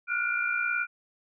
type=tone cluster; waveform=sine; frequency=1402 / 1461 / 2378 Hz; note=F6 / F#6 / D7; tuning=+6 / -22 / +21 cents; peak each=-30 dBFS; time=0.07-0.87 s; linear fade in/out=50 ms; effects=none